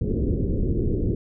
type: low-pass noise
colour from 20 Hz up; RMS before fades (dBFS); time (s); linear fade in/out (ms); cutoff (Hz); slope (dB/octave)
pink; -23; 0.01-1.15; 5; 450; 48
effects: none